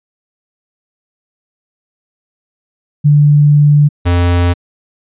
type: tone pair in turn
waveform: sine / square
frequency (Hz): 146.9 / 87.55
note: D3 / F2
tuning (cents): +1 / +5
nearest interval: major sixth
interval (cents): 896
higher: first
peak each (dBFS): -4 / -9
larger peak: first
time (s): 3.04-3.89 / 4.05-4.54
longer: first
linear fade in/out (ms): 20
effects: resampled to 8000 Hz